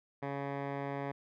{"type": "tone with low-pass filter", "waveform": "10% pulse", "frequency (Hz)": 140, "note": "C#3", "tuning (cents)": 18, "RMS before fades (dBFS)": -38, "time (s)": [0.22, 1.12], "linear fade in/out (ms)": 10, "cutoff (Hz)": 1600, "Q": 1.4, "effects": []}